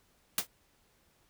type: noise with exponential decay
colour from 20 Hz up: white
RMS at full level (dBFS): -24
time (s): 0.38-0.47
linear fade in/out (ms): 2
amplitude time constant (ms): 19
effects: pink hiss -69 dBFS RMS until 1.29 s